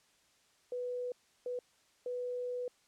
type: tone bursts at uneven times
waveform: sine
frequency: 493.9 Hz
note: B4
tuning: in tune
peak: -35 dBFS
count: 3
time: 0.72-1.12 / 1.46-1.59 / 2.06-2.68 s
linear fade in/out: 2 ms
effects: white hiss -69 dBFS RMS until 2.87 s + low-pass 8000 Hz 12 dB/octave